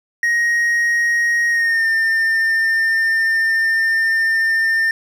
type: tone with pitch glide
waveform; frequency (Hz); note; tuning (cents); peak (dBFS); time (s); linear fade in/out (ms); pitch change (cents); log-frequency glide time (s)
triangle; 1879 to 1803.5; A#6 to A6; +13 to +42; -12; 0.23-4.91; 2; -71; 1.49-1.88
effects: none